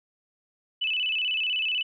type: tone with vibrato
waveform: sine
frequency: 2794 Hz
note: F7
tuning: in tune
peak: -24 dBFS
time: 0.81-1.83 s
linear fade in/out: 10 ms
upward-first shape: square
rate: 16 Hz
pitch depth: 110 cents each way
effects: none